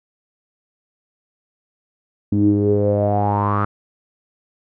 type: tone with low-pass filter sweep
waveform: sawtooth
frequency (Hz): 102.4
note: G#2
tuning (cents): -24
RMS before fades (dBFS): -17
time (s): 2.32-3.65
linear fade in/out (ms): 5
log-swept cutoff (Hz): 260 to 1300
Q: 8.5
effects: none